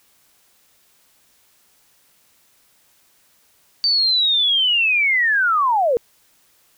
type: linear sweep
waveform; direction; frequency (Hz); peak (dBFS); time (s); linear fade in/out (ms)
sine; down; 4615 to 444.6; -14; 3.84-5.97; 0
effects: white hiss -58 dBFS RMS until 6.77 s